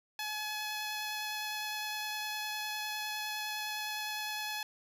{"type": "tone with vibrato", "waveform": "10% pulse", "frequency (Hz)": 850, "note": "G#5", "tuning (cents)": 40, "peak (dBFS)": -27, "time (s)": [0.19, 4.63], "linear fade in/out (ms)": 2, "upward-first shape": "sine", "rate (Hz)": 9.8, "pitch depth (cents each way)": 9, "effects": []}